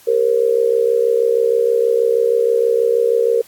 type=tone with amplitude modulation; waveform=sine; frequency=466.2 Hz; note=A#4; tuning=in tune; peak=-8 dBFS; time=0.07-3.42 s; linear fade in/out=10 ms; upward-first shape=sine; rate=66.3 Hz; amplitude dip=85%; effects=white hiss -46 dBFS RMS until 3.47 s + AAC 64 kbps